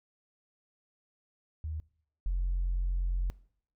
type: tone pair in turn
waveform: sine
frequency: 78 / 44.39 Hz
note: D#2 / F1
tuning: +5 / +29 cents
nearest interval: minor seventh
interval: 976 cents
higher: first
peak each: -33 / -26 dBFS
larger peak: second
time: 1.64-1.8 / 2.26-3.3 s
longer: second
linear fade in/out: 0 ms
effects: noise-tail reverb RT60 0.6 s tail -22 dB re dry + tanh soft clip ceiling -24 dBFS